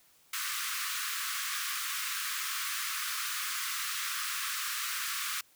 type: high-pass noise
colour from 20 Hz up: pink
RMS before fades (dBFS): -35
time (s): 0.33-5.41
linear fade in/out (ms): 5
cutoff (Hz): 1100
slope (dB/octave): 96
effects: white hiss -64 dBFS RMS until 5.55 s